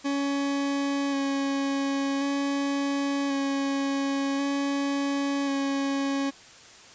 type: tone with vibrato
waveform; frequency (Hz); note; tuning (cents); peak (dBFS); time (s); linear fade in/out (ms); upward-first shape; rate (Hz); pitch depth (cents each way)
40% pulse; 277.8; C#4; +4; -24; 0.04-6.31; 20; square; 0.46; 12
effects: white hiss -49 dBFS RMS until 6.94 s + resampled to 16000 Hz